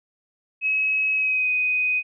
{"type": "tone with pitch glide", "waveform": "sine", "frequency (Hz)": [2561, 2500], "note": ["D#7", "D#7"], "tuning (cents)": [49, 8], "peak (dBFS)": -19, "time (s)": [0.61, 2.03], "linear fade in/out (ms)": 50, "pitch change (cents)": -41, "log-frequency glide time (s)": [1.14, 1.5], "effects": []}